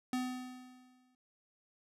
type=tone with exponential decay; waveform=square; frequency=252.7 Hz; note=B3; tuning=40 cents sharp; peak=-32 dBFS; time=0.13-1.15 s; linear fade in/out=2 ms; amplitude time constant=220 ms; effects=low-pass 12000 Hz 12 dB/octave

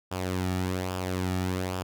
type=tone with flanger; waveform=sawtooth; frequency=92.1 Hz; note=F#2; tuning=7 cents flat; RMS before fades=-30 dBFS; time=0.11-1.83 s; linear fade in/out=10 ms; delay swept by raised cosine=0.48 to 1.98 ms; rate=1.2 Hz; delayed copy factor=-0.55; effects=none

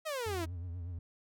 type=exponential sweep; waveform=sawtooth; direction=down; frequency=652 to 311.1 Hz; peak=-31 dBFS; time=0.05-0.46 s; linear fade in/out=20 ms
type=tone with vibrato; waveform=triangle; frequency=87.31 Hz; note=F2; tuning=in tune; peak=-36 dBFS; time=0.26-0.99 s; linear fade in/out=5 ms; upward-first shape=triangle; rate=8.3 Hz; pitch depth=100 cents each way
effects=none

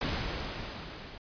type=noise with level ramp; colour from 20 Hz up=pink; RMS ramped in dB=-31 to -46 dBFS; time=0.01-1.18 s; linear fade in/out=5 ms; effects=resampled to 11025 Hz

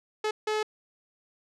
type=tone bursts at uneven times; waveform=sawtooth; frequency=428.9 Hz; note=A4; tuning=44 cents flat; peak=-22 dBFS; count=2; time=0.24-0.31 / 0.47-0.63 s; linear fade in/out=5 ms; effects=low-pass 6000 Hz 12 dB/octave

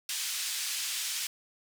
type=band-pass noise; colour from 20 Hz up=white; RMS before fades=-34 dBFS; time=0.09-1.27 s; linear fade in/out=2 ms; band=2300 to 8000 Hz; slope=12 dB/octave; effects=none

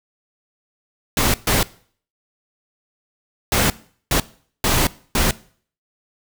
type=noise bursts at uneven times; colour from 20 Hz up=pink; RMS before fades=-17 dBFS; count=6; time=1.17-1.34 / 1.47-1.63 / 3.52-3.7 / 4.11-4.2 / 4.64-4.87 / 5.15-5.31 s; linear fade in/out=2 ms; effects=noise-tail reverb RT60 0.5 s tail -20 dB re dry

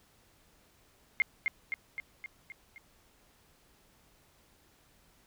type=tone with echo; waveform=sine; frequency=2125 Hz; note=C7; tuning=26 cents sharp; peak=-22 dBFS; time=1.2-1.22 s; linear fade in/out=0 ms; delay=260 ms; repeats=6; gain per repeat=-4 dB; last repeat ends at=2.78 s; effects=pink hiss -65 dBFS RMS until 5.26 s

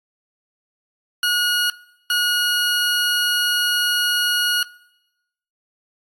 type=tone pair in turn; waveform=20% pulse; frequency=1447 / 1447 Hz; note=F#6 / F#6; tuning=-39 / -39 cents; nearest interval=unison; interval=0 cents; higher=neither; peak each=-12 dBFS; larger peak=neither; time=1.23-1.7 / 2.1-4.63 s; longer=second; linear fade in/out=2 ms; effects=noise-tail reverb RT60 0.9 s tail -22 dB re dry + AAC 64 kbps

